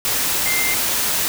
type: tone in noise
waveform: sine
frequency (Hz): 2093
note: C7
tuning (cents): 0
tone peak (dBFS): -21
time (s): 0.46-0.74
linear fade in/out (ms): 0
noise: white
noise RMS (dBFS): -20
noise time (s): 0.05-1.28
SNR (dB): -4
effects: none